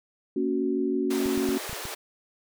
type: chord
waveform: sine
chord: F# major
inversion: first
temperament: just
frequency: 231.2 / 277.5 / 370 Hz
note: A#3 / C#4 / F#4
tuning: -14 / +2 / 0 cents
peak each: -30 / -27 / -27 dBFS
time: 0.36-1.58 s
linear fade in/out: 5 ms
type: high-pass noise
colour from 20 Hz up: pink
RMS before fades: -36 dBFS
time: 1.1-1.95 s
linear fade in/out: 10 ms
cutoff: 360 Hz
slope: 48 dB/octave
type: clicks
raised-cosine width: 5 ms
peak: -27 dBFS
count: 6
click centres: 1.259 / 1.377 / 1.49 / 1.695 / 1.73 / 1.854 s
effects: none